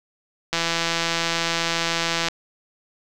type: click train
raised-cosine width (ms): 0.2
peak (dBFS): -5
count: 294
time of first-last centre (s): 0.53-2.284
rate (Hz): 167
effects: none